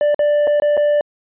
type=tone with dropouts; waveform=triangle; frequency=589 Hz; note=D5; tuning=5 cents sharp; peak=-10 dBFS; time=0.01-1.01 s; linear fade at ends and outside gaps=1 ms; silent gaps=0.145-0.192 / 0.471-0.475 / 0.6-0.621 / 0.769-0.775 s; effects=resampled to 8000 Hz